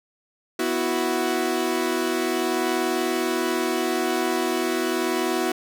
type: chord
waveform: sawtooth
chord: B suspended fourth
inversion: none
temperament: equal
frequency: 246.9 / 329.6 / 370 Hz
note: B3 / E4 / F#4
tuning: 0 / 0 / 0 cents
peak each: -25 / -22 / -21 dBFS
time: 0.59-5.52 s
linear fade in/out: 5 ms
effects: none